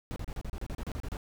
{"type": "noise bursts", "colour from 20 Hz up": "brown", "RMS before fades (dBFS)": -36, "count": 13, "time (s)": [0.11, 1.169], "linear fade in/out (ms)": 0, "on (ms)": 51, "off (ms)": 33, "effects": []}